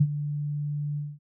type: tone with ADSR envelope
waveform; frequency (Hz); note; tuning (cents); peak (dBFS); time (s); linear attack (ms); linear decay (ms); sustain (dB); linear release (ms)
sine; 146.83; D3; 0; -14; 0-1.19; 11; 53; -13; 220
effects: none